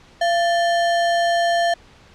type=tone with sample-and-hold; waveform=sine; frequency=685 Hz; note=F5; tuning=34 cents flat; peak=-15 dBFS; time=0.21-1.74 s; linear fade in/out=5 ms; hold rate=2450 Hz; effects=pink hiss -49 dBFS RMS until 2.14 s + low-pass 5000 Hz 12 dB/octave